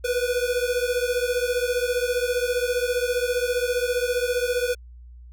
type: beating tone pair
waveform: square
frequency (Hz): 484.5 / 499.5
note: B4 / B4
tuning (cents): -33 / +20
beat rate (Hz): 15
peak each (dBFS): -25 / -26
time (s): 0.04-4.75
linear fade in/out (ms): 10
effects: added 60 Hz sine -41 dBFS peak until 5.32 s